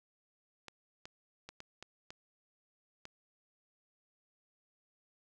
clicks, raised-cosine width 0.2 ms, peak -29 dBFS, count 7, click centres 0.683 / 1.055 / 1.49 / 1.604 / 1.826 / 2.105 / 3.054 s, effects none

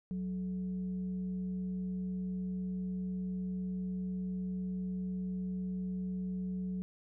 sine tone with frequency modulation, 185 Hz, F#3, in tune, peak -34 dBFS, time 0.11-6.82 s, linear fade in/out 0 ms, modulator 246 Hz, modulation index 0.25, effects none

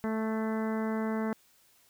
harmonic tone with a mistuned harmonic, 220 Hz, A3, in tune, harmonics 1 / 2 / 3 / 4 / 5 / 6 / 7 / 8 / 9, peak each -30 / -36 / -40 / -42 / -44 / -46 / -47 / -48 / -49 dBFS, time 0.04-1.33 s, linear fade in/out 0 ms, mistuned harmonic 9, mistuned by +27 cents, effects white hiss -64 dBFS RMS until 1.89 s

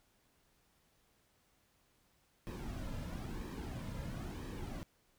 brown noise with flanger, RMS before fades -43 dBFS, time 2.47-4.83 s, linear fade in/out 0 ms, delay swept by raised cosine 1.4 to 2.7 ms, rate 1 Hz, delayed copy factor -0.6, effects pink hiss -73 dBFS RMS until 5.18 s

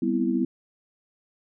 sine chord, C major seventh, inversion second, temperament equal, 196 / 246.9 / 261.6 / 329.6 Hz, G3 / B3 / C4 / E4, 0 / 0 / 0 / 0 cents, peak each -28 / -25 / -31 / -26 dBFS, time 0.02-0.45 s, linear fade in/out 5 ms, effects none

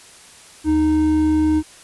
triangle tone pair together, 77.3 / 309.2 Hz, D#2 / D#4, -11 / -11 cents, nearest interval 2 octaves, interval 2400 cents, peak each -22 / -12 dBFS, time 0.64-1.63 s, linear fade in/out 50 ms, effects white hiss -44 dBFS RMS until 1.83 s + resampled to 24000 Hz

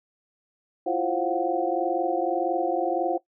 sine tone cluster, 334.3 / 356.1 / 530 / 707 / 751 Hz, E4 / F4 / C5 / F5 / F#5, +24 / +34 / +22 / +21 / +26 cents, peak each -29 dBFS, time 0.86-3.18 s, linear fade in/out 10 ms, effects noise-tail reverb RT60 0.1 s tail -18 dB re dry

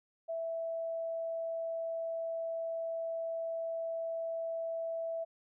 sine tone, 659.3 Hz, E5, in tune, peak -34 dBFS, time 0.28-5.25 s, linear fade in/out 20 ms, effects none

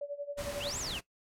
sine tone with tremolo, 574 Hz, D5, 40 cents flat, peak -33 dBFS, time 0.01-0.72 s, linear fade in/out 5 ms, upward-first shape sine, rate 11 Hz, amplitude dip 85%
pink noise, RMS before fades -41 dBFS, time 0.37-1.01 s, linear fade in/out 20 ms
sine exponential two-way sweep, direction up then down, 2478 to 7902 to 2478 Hz, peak -36 dBFS, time 0.6-0.99 s, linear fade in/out 10 ms, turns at 0.78 s
effects noise-tail reverb RT60 0.1 s tail -17 dB re dry + low-pass 12000 Hz 12 dB/octave

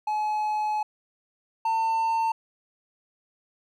triangle tone pair in turn, 851 / 899.6 Hz, G#5 / A5, +42 / +38 cents, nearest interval minor second, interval 96 cents, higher second, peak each -22 / -20 dBFS, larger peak second, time 0.07-0.83 / 1.65-2.32 s, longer first, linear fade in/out 5 ms, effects none

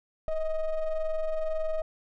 triangle ring-modulated tone, 311.1 Hz, D#4, in tune, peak -21 dBFS, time 0.28-1.82 s, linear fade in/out 2 ms, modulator 322 Hz, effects none

